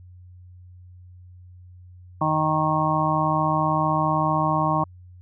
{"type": "harmonic tone", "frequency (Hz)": 155.56, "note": "D#3", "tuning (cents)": 0, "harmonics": [1, 2, 4, 5, 6, 7], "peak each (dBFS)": [-25, -28, -28, -27, -26, -24], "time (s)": [2.21, 4.84], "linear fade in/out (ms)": 5, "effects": ["added 90 Hz sine -43 dBFS peak until 5.21 s"]}